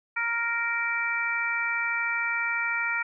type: harmonic tone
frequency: 466.2 Hz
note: A#4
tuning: in tune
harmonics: 2 / 3 / 4 / 5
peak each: -36 / -29 / -31 / -29 dBFS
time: 0.16-3.03 s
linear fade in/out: 10 ms
effects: none